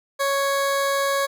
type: tone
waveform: 20% pulse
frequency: 554.4 Hz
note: C#5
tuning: in tune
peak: -15 dBFS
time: 0.19-1.27 s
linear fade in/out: 20 ms
effects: none